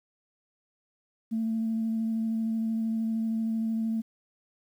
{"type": "tone with vibrato", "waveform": "sine", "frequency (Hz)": 223.9, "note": "A3", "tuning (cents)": 30, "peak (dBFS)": -25, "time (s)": [1.31, 4.02], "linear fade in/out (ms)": 20, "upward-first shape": "square", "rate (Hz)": 13, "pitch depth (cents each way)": 10, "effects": ["tanh soft clip ceiling -21 dBFS", "10-bit"]}